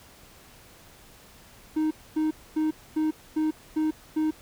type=tone bursts; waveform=triangle; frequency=311.1 Hz; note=D#4; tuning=in tune; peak=-20 dBFS; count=7; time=1.76-4.31 s; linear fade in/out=10 ms; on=150 ms; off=250 ms; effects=pink hiss -52 dBFS RMS until 4.41 s